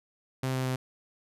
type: tone with pitch steps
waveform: sawtooth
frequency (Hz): 130.81 / 129.91 / 129.01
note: C3 / C3 / C3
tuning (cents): 0 / -12 / -24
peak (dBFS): -24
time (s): 0.43-0.76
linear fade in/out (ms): 5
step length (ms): 110
effects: resampled to 32000 Hz

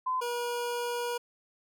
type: tone pair in turn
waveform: sine / 25% pulse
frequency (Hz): 1022 / 480.5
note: C6 / B4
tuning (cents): -41 / -48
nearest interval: octave + minor second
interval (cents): 1307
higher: first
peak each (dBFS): -27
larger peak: neither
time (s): 0.06-0.21 / 0.21-1.18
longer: second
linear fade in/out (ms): 10
effects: none

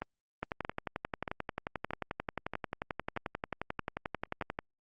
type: two click trains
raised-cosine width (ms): 0.5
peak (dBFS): -19 / -21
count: 48 / 8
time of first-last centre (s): 0.43-4.589 / 0.02-4.423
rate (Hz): 11.3 / 1.59
effects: Opus 32 kbps

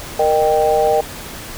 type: chord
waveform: sine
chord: Eb major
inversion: second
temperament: equal with one note detuned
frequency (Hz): 466.2 / 611.6 / 784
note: Bb4 / Eb5 / G5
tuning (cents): 0 / -30 / 0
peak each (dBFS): -16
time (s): 0.19-1.01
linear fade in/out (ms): 5
effects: pink hiss -31 dBFS RMS until 1.57 s

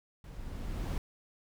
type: noise with level ramp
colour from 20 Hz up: brown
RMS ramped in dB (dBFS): -46 to -32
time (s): 0.24-0.98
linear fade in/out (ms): 2
effects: none

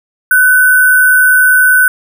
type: tone with sample-and-hold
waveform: sine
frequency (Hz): 1500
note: F#6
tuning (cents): +23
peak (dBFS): -4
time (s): 0.31-1.88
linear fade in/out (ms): 2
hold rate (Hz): 11025
effects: none

